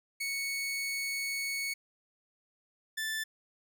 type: tone pair in turn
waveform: sawtooth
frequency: 2217 / 1759.6 Hz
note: C#7 / A6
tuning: 0 / 0 cents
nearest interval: major third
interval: 400 cents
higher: first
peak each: -29 / -29 dBFS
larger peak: neither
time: 0.2-1.74 / 2.97-3.24 s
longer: first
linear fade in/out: 10 ms
effects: none